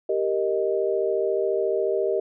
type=chord; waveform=sine; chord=Eb major; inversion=first; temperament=equal; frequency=392 / 466.2 / 622.3 Hz; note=G4 / Bb4 / Eb5; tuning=0 / 0 / 0 cents; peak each=-24 / -26 / -26 dBFS; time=0.09-2.2 s; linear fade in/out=5 ms; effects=none